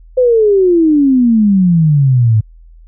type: exponential sweep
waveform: sine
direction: down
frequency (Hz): 518 to 105.6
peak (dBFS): -6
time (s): 0.17-2.41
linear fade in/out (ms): 10
effects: added 41 Hz sine -36 dBFS peak until 2.87 s